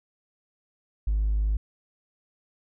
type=tone with hard clipping; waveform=sine; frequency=51.91 Hz; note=G#1; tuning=in tune; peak=-22 dBFS; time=1.07-1.57 s; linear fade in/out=5 ms; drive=1 dB; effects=none